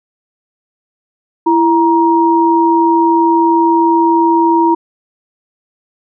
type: tone pair together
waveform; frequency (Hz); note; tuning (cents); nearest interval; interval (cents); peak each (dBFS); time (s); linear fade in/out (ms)
sine; 333.4 / 943; E4 / A#5; +20 / +20; octave + tritone; 1800; -10; 1.46-4.75; 10
effects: none